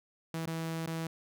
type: tone with dropouts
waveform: sawtooth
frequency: 163.2 Hz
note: E3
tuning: 17 cents flat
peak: -30 dBFS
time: 0.34-1.07 s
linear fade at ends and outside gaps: 2 ms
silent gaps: 0.459-0.472 / 0.863-0.874 s
effects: none